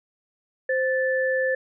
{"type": "tone pair together", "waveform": "sine", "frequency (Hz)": [521, 1752.4], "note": ["C5", "A6"], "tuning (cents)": [-7, -7], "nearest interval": "octave + major sixth", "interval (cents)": 2100, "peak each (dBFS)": [-22, -25], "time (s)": [0.69, 1.55], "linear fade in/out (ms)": 5, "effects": []}